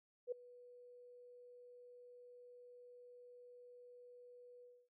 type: tone with ADSR envelope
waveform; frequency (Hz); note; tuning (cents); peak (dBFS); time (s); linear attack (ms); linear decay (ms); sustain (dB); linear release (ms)
sine; 490; B4; -14; -36; 0.27-4.89; 49; 6; -21; 260
effects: none